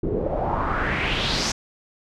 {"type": "noise with low-pass filter sweep", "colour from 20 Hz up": "pink", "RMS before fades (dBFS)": -24, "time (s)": [0.03, 1.52], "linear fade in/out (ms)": 5, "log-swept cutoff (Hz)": [350, 6200], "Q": 3.4, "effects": []}